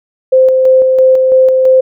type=tone with tremolo; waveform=sine; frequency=520 Hz; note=C5; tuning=11 cents flat; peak=-3 dBFS; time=0.32-1.81 s; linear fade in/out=10 ms; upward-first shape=square; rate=3 Hz; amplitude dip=30%; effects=none